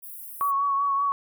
white high-pass noise, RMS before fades -40 dBFS, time 0.02-0.52 s, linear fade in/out 20 ms, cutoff 9900 Hz, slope 48 dB/octave
sine tone with vibrato, 1118 Hz, C#6, 14 cents sharp, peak -21 dBFS, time 0.41-1.12 s, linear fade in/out 0 ms, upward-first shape triangle, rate 5.2 Hz, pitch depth 32 cents each way
effects none

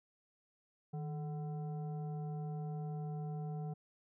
sine tone with frequency modulation, 155.56 Hz, D#3, in tune, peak -38 dBFS, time 0.93-3.74 s, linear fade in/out 10 ms, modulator 590 Hz, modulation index 0.48, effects none

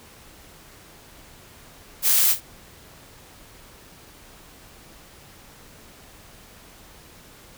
blue noise with echo, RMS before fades -18 dBFS, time 2.02-2.36 s, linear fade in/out 50 ms, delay 51 ms, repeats 1, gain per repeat -15 dB, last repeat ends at 2.411 s, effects pink hiss -48 dBFS RMS until 7.57 s

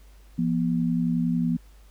sine tone pair together, 171 / 242 Hz, F3 / B3, -36 / -35 cents, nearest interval tritone, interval 601 cents, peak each -24 dBFS, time 0.38-1.57 s, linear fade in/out 10 ms, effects added 50 Hz sine -48 dBFS peak until 1.9 s + pink hiss -60 dBFS RMS until 1.9 s

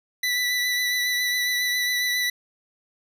25% pulse tone with vibrato, 1975.5 Hz, B6, in tune, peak -18 dBFS, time 0.23-2.3 s, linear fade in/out 5 ms, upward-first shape triangle, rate 7.3 Hz, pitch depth 20 cents each way, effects none

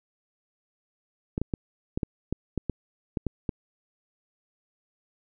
clicks, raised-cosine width 3 ms, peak -14 dBFS, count 11, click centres 1.379 / 1.416 / 1.538 / 1.975 / 2.032 / 2.326 / 2.577 / 2.697 / 3.172 / 3.267 / 3.492 s, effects none

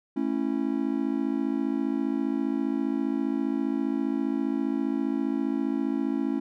triangle chord, A major, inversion none, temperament just, 220 / 275 / 330 Hz, A3 / C#4 / E4, 0 / -14 / +2 cents, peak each -29 / -25 / -29 dBFS, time 0.16-6.4 s, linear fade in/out 10 ms, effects none

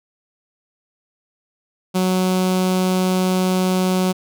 sawtooth tone with notch filter, 185 Hz, F#3, in tune, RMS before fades -18 dBFS, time 1.94-4.13 s, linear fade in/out 20 ms, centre 1800 Hz, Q 1.8, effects none

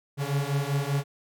45% pulse beating tone pair, 138.4 / 143.5 Hz, C#3 / D3, -2 / -40 cents, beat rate 5.1 Hz, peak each -28 dBFS, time 0.17-1.04 s, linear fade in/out 50 ms, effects none

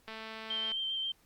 click train, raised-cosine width 0.3 ms, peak -28 dBFS, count 142, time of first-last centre 0.08-0.718 s, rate 221 Hz
sine tone with vibrato, 3136 Hz, G7, in tune, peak -32 dBFS, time 0.5-1.12 s, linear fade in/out 5 ms, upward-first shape square, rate 7.5 Hz, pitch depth 12 cents each way
effects pink hiss -67 dBFS RMS until 1.25 s + Opus 48 kbps

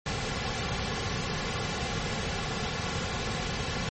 pink noise with comb filter, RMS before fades -31 dBFS, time 0.06-3.89 s, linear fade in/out 2 ms, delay 3.2 ms, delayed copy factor -0.6, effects low-pass 6000 Hz 12 dB/octave + MP3 32 kbps

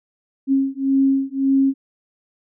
sine beating tone pair, 269.9 / 271.7 Hz, C#4 / C#4, -46 / -35 cents, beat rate 1.8 Hz, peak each -18 dBFS, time 0.47-1.74 s, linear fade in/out 50 ms, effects none

